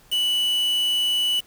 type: tone with quantisation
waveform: triangle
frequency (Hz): 2960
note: F#7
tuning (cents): 0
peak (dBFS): -18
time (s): 0.11-1.41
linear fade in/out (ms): 20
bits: 5
effects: pink hiss -54 dBFS RMS until 1.46 s